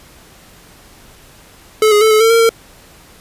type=tone with pitch steps; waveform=square; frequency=433 / 416.5 / 438.8 / 431 / 450.6 / 459.7 / 455.8 Hz; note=A4 / G#4 / A4 / A4 / A4 / A#4 / A#4; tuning=-28 / +5 / -5 / -36 / +41 / -24 / -39 cents; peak=-8 dBFS; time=1.82-2.492 s; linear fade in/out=2 ms; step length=96 ms; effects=pink hiss -43 dBFS RMS until 3.2 s + resampled to 32000 Hz